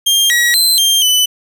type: tone with pitch steps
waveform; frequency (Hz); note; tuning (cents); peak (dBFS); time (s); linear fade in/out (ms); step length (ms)
sawtooth; 3202 / 1914 / 4092 / 3183 / 2996; G7 / A#6 / C8 / G7 / F#7; +36 / +45 / -39 / +26 / +21; -6; 0.06-1.26; 10; 240
effects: none